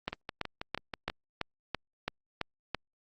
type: two click trains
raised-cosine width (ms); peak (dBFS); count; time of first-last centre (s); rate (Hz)
0.3; -15 / -20; 9 / 7; 0.08-2.747 / 0.13-1.099; 3 / 6.19
effects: Opus 32 kbps